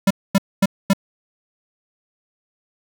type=tone bursts; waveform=square; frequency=195.6 Hz; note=G3; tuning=4 cents flat; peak=-12 dBFS; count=4; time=0.07-0.934 s; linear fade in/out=5 ms; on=36 ms; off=240 ms; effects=none